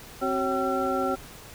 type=tone cluster; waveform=sine; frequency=264 / 377.1 / 548 / 767 / 1353 Hz; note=C4 / F#4 / C#5 / G5 / E6; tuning=+16 / +33 / -20 / -38 / +45 cents; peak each=-30 dBFS; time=0.21-1.16 s; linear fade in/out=20 ms; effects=pink hiss -45 dBFS RMS until 1.54 s